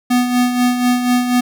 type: tone with tremolo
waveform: square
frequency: 246.9 Hz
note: B3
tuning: in tune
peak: -11 dBFS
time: 0.1-1.41 s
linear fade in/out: 10 ms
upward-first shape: sine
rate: 4.1 Hz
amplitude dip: 55%
effects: none